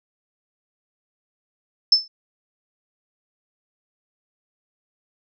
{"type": "tone with exponential decay", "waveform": "sine", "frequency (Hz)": 5274, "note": "E8", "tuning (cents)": 0, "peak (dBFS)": -7, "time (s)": [1.92, 2.08], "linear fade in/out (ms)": 5, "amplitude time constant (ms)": 33, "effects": []}